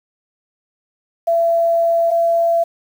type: tone pair in turn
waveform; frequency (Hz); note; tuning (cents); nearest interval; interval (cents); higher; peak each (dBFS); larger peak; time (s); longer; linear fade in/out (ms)
sine; 672 / 674.3; E5 / E5; +33 / +39; unison; 6; second; -12; neither; 1.27-2.11 / 2.11-2.64; first; 10
effects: 7-bit